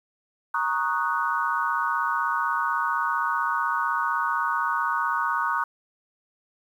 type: chord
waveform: sine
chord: D# minor seventh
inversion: second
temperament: equal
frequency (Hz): 932.3 / 1108.7 / 1244.5 / 1480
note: A#5 / C#6 / D#6 / F#6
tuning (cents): 0 / 0 / 0 / 0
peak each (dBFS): -28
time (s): 0.54-5.64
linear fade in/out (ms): 5
effects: 9-bit